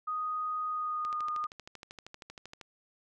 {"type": "tone with pitch glide", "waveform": "sine", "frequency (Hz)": [1244.5, 1225.2], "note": ["D#6", "D#6"], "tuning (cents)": [0, -27], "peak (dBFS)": -31, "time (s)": [0.07, 1.47], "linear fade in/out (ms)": 10, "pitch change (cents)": -27, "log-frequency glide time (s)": [0.67, 1.19]}
{"type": "click train", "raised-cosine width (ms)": 0.2, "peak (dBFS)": -28, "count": 21, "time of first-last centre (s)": [1.05, 2.612], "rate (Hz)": 12.8}
{"effects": []}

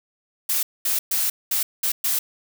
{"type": "noise bursts at uneven times", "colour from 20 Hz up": "blue", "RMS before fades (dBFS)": -22, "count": 6, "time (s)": [[0.49, 0.63], [0.85, 0.99], [1.11, 1.3], [1.51, 1.63], [1.83, 1.92], [2.04, 2.19]], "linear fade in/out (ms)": 5, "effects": []}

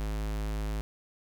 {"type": "tone", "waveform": "square", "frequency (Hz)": 52.7, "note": "G#1", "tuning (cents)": 26, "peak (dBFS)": -31, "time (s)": [0, 0.81], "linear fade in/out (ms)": 0, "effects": []}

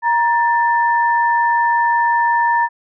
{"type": "tone pair together", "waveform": "sine", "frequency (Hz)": [940, 1774.5], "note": ["A#5", "A6"], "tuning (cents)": [14, 14], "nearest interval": "major seventh", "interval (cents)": 1100, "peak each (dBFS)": [-13, -19], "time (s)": [0.02, 2.69], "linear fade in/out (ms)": 50, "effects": []}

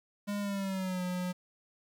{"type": "tone with pitch glide", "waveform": "square", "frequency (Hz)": [204.1, 180.79], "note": ["G#3", "F#3"], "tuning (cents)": [-30, -40], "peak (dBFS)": -33, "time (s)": [0.27, 1.33], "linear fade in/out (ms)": 20, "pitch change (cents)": -210, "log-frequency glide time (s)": [0.4, 1.02], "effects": ["10-bit"]}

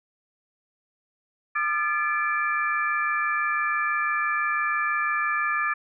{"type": "tone cluster", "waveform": "sine", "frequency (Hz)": [1205, 1351, 1730, 2349], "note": ["D6", "E6", "A6", "D7"], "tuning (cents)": [44, 42, -30, 0], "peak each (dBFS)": [-26, -33, -26, -31], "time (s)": [1.55, 5.74], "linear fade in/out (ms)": 10, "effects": []}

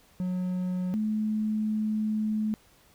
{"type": "tone pair in turn", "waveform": ["triangle", "sine"], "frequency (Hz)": [182.2, 215.1], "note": ["F#3", "A3"], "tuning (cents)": [-26, -39], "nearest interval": "minor third", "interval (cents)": 287, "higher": "second", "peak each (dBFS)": -25, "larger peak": "neither", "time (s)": [[0.2, 0.94], [0.94, 2.54]], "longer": "second", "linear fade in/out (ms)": 0, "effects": ["pink hiss -60 dBFS RMS until 2.94 s"]}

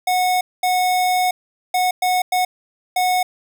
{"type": "tone bursts at uneven times", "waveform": "square", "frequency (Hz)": 732, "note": "F#5", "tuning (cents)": -19, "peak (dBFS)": -16, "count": 6, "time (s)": [[0.07, 0.41], [0.63, 1.31], [1.74, 1.91], [2.02, 2.22], [2.32, 2.45], [2.96, 3.23]], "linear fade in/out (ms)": 5, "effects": []}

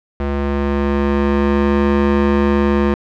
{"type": "ring-modulated tone", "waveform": "20% pulse", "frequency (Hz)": 141, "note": "C#3", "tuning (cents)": 30, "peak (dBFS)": -6, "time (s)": [0.2, 2.94], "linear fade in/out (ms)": 2, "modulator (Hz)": 70.6, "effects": ["low-pass 2000 Hz 12 dB/octave"]}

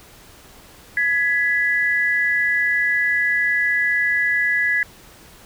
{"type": "tone pair together", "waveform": "sine", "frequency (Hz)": [1676, 1981.6], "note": ["G#6", "B6"], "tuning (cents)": [15, 5], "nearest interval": "minor third", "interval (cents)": 290, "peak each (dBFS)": -19, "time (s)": [0.97, 4.83], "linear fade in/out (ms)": 2, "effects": ["pink hiss -46 dBFS RMS until 5.45 s"]}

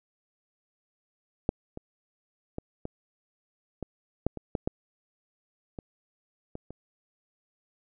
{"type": "clicks", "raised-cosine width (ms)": 2, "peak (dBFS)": [-10, -24, -20, -21, -20, -11, -23, -14, -13, -24, -24, -28], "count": 12, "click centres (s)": [1.491, 1.774, 2.584, 2.854, 3.827, 4.266, 4.373, 4.552, 4.675, 5.788, 6.554, 6.706], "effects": []}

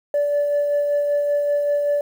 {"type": "tone with tremolo", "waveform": "sine", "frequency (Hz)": 580, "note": "D5", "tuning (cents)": -22, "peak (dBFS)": -14, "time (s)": [0.14, 2.01], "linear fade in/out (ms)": 2, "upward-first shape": "sine", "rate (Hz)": 5.2, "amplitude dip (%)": 35, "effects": ["tanh soft clip ceiling -14 dBFS", "8-bit"]}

